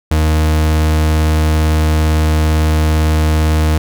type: tone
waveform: 40% pulse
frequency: 77.78 Hz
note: D#2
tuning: in tune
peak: -9 dBFS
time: 0.11-3.78 s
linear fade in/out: 5 ms
effects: none